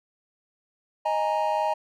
triangle chord, D# suspended fourth, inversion none, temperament just, 622.3 / 829.7 / 933.4 Hz, D#5 / G#5 / A#5, 0 / -2 / +2 cents, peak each -25 dBFS, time 1.05-1.74 s, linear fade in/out 10 ms, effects none

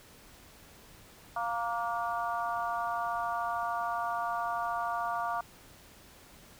harmonic tone with a mistuned harmonic, 233.1 Hz, A#3, in tune, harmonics 3 / 4 / 5 / 6, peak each -34 / -36 / -35 / -40 dBFS, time 1.36-5.41 s, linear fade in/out 5 ms, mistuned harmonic 6, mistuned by +33 cents, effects pink hiss -55 dBFS RMS until 6.59 s

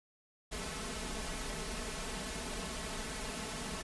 pink noise with comb filter, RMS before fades -40 dBFS, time 0.51-3.83 s, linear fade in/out 20 ms, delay 4.6 ms, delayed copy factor +0.75, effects resampled to 24000 Hz

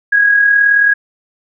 sine tone with amplitude modulation, 1650 Hz, G#6, 12 cents flat, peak -5 dBFS, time 0.12-0.94 s, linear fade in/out 10 ms, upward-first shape sine, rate 38.9 Hz, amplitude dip 45%, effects none

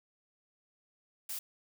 blue noise, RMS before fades -39 dBFS, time 1.29-1.39 s, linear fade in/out 5 ms, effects none

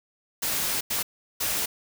white noise bursts at uneven times, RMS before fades -27 dBFS, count 3, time 0.42-0.81 / 0.9-1.03 / 1.4-1.66 s, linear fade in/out 10 ms, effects none

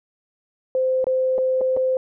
sine tone with dropouts, 518 Hz, C5, 17 cents flat, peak -17 dBFS, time 0.75-1.97 s, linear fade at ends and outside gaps 1 ms, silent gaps 1.043-1.068 / 1.381-1.385 / 1.61-1.614 / 1.766-1.771 s, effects none

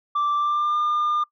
sine tone with pitch glide, 1172 to 1204.9 Hz, D6 to D6, -4 to +44 cents, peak -17 dBFS, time 0.15-1.24 s, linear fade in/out 10 ms, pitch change +48 cents, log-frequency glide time 0.36-0.77 s, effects noise-tail reverb RT60 0.1 s tail -22 dB re dry + tanh soft clip ceiling -18 dBFS

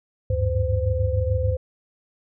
sine tone cluster, 73.9 / 96.5 / 103.3 / 514 Hz, D2 / G2 / G#2 / C5, +11 / -27 / -9 / -31 cents, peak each -24 / -23 / -28 / -26 dBFS, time 0.3-1.57 s, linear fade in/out 5 ms, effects none

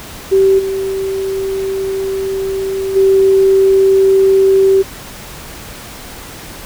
sine tone with level steps, 386.5 Hz, G4, 24 cents flat, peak -6 / -15 / -6 dBFS, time 0.31-4.83 s, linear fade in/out 20 ms, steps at 0.58 / 2.95 s, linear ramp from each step 20 ms, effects pink hiss -31 dBFS RMS until 6.65 s

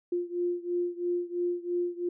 sine beating tone pair, 350.4 / 353.4 Hz, F4 / F4, +6 / +21 cents, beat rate 3 Hz, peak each -30 / -32 dBFS, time 0.12-2.09 s, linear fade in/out 5 ms, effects none

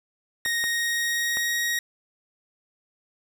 sawtooth tone with pitch glide, 1864.7 to 1886.4 Hz, A#6 to A#6, 0 to +20 cents, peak -20 dBFS, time 0.45-1.79 s, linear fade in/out 2 ms, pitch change +20 cents, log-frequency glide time 0.58-1.58 s
clicks, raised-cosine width 0.5 ms, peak -20 dBFS, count 3, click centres 0.46 / 0.64 / 1.371 s
effects none

